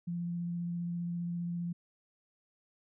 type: tone with vibrato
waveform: sine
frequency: 172.6 Hz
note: F3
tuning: 20 cents flat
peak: -33 dBFS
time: 0.07-1.73 s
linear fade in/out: 10 ms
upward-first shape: triangle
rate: 15 Hz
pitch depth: 13 cents each way
effects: none